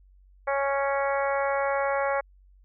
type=harmonic tone; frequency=277.2 Hz; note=C#4; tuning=in tune; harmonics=2 / 3 / 4 / 5 / 6 / 7 / 8; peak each=-26 / -30 / -32 / -34 / -36 / -37 / -38 dBFS; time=0.47-2.21 s; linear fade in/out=10 ms; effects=added 47 Hz sine -53 dBFS peak until 2.64 s